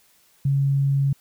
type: tone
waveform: sine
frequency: 138.59 Hz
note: C#3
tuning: in tune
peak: -17 dBFS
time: 0.45-1.13 s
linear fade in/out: 5 ms
effects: white hiss -59 dBFS RMS until 1.2 s